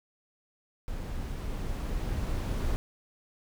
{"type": "noise with level ramp", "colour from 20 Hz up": "brown", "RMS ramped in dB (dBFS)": [-36, -29], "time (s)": [0.88, 2.76], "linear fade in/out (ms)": 0, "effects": []}